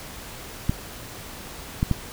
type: clicks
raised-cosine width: 5 ms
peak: -8 dBFS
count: 3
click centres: 0.695 / 1.829 / 1.913 s
effects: pink hiss -39 dBFS RMS until 2.12 s